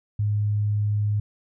sine tone, 104.3 Hz, G#2, 8 cents sharp, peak -20 dBFS, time 0.19-1.2 s, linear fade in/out 5 ms, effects none

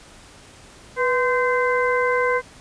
harmonic tone with a mistuned harmonic, 515 Hz, C5, 28 cents flat, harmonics 1 / 2 / 3 / 4, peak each -20 / -23 / -25 / -26 dBFS, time 0.96-2.42 s, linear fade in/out 50 ms, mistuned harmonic 1, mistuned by -75 cents, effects pink hiss -46 dBFS RMS until 2.6 s + resampled to 22050 Hz

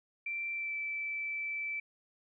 sine tone with pitch glide, 2349 to 2321 Hz, D7 to D7, 0 to -21 cents, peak -34 dBFS, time 0.26-1.8 s, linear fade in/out 5 ms, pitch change -21 cents, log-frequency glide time 0.52-0.75 s, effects none

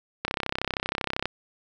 click train, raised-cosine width 0.3 ms, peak -10 dBFS, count 34, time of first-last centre 0.25-1.256 s, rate 32.8 Hz, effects none

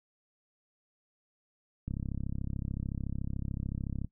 click train, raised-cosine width 5 ms, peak -23 dBFS, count 74, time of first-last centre 1.88-4.046 s, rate 33.7 Hz, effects noise-tail reverb RT60 0.1 s tail -18 dB re dry

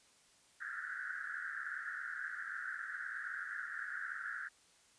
pink band-pass noise, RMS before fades -43 dBFS, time 0.6-4.49 s, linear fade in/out 20 ms, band 1400 to 1800 Hz, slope 96 dB/octave, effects white hiss -67 dBFS RMS until 4.98 s + resampled to 22050 Hz

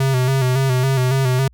square tone with vibrato, 130.81 Hz, C3, in tune, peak -15 dBFS, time 0-1.48 s, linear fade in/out 5 ms, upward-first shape square, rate 3.6 Hz, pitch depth 49 cents each way, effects added 60 Hz sine -47 dBFS peak until 1.53 s

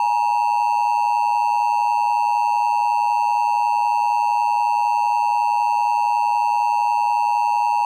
triangle ring-modulated tone, 892 Hz, A5, 23 cents sharp, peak -11 dBFS, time 0-7.85 s, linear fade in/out 2 ms, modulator 55.4 Hz, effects none

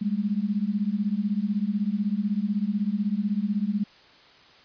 sine beating tone pair, 197.6 / 213.6 Hz, G3 / G#3, +14 / +49 cents, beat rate 16 Hz, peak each -26 dBFS, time 0.01-3.84 s, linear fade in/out 10 ms, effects white hiss -53 dBFS RMS until 4.64 s + resampled to 11025 Hz

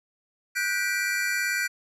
square chord, G major seventh, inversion third, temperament just, 1470 / 1568 / 1960 / 2352 Hz, F#6 / G6 / B6 / D7, -12 / 0 / -14 / +2 cents, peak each -31 dBFS, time 0.55-1.68 s, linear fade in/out 20 ms, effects resampled to 32000 Hz

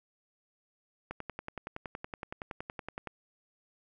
click train, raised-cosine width 0.5 ms, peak -23 dBFS, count 22, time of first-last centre 1.11-3.073 s, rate 10.7 Hz, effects none

